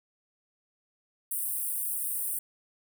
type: high-pass noise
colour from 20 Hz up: pink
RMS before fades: -32 dBFS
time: 1.31-2.39 s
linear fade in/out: 5 ms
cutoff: 8600 Hz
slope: 96 dB/octave
effects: none